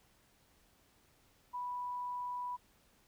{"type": "tone", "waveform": "sine", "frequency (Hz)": 985, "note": "B5", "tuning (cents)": -5, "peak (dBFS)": -37, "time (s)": [1.53, 2.57], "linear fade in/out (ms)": 20, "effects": ["pink hiss -69 dBFS RMS until 3.07 s"]}